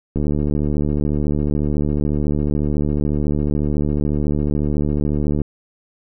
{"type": "click train", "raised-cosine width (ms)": 3, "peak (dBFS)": -8, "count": 390, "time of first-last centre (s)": [0.16, 5.417], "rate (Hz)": 74, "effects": []}